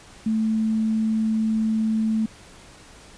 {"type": "tone", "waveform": "sine", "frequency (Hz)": 220, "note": "A3", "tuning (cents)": 0, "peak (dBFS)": -19, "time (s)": [0.26, 2.26], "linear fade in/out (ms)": 5, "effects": ["pink hiss -47 dBFS RMS until 3.17 s", "resampled to 22050 Hz"]}